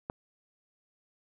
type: click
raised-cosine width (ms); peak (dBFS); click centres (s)
1; -20; 0.099
effects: none